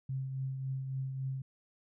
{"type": "tone with tremolo", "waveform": "sine", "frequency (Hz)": 133.1, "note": "C3", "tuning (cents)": 30, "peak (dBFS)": -32, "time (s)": [0.09, 1.42], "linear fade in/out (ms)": 5, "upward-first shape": "triangle", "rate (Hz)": 3.6, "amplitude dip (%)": 45, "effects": []}